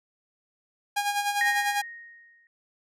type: tone with tremolo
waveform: sawtooth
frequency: 816 Hz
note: G#5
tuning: 31 cents flat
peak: -19 dBFS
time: 0.96-1.82 s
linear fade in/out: 10 ms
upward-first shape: sine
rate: 10 Hz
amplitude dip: 60%
type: tone with exponential decay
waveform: sine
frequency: 1864.7 Hz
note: A#6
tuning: in tune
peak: -20 dBFS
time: 1.41-2.47 s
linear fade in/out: 1 ms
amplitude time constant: 230 ms
effects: resampled to 32000 Hz